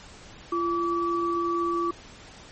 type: tone pair together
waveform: sine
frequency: 342.2 / 1151 Hz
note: F4 / D6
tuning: -35 / -35 cents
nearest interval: octave + major sixth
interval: 2100 cents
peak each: -26 dBFS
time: 0.52-1.91 s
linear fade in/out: 5 ms
effects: pink hiss -47 dBFS RMS until 2.51 s + MP3 32 kbps